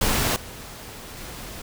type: noise with level steps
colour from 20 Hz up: pink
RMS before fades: -22 / -39 / -37 dBFS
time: 0.01-1.62 s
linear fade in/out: 5 ms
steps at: 0.36 / 1.17 s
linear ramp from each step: 2 ms
effects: none